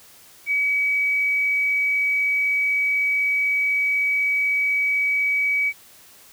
sine tone, 2274 Hz, C#7, 44 cents sharp, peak -18 dBFS, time 0.46-5.73 s, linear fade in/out 50 ms, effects white hiss -49 dBFS RMS until 6.32 s

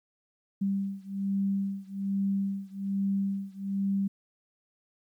sine beating tone pair, 196.1 / 197.3 Hz, G3 / G3, +1 / +11 cents, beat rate 1.2 Hz, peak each -30 / -31 dBFS, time 0.61-4.08 s, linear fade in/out 10 ms, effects 11-bit

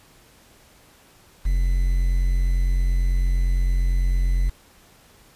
triangle tone with quantisation, 44.45 Hz, F1, 31 cents sharp, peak -15 dBFS, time 1.45-4.5 s, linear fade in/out 10 ms, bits 7, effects pink hiss -53 dBFS RMS until 5.35 s + resampled to 32000 Hz

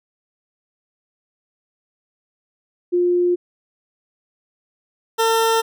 sine / 20% pulse tone pair in turn, 353.8 / 451.9 Hz, F4 / A4, +23 / +46 cents, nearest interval major third, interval 423 cents, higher second, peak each -14 / -10 dBFS, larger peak second, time 2.92-3.36 / 5.18-5.62 s, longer neither, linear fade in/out 20 ms, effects none

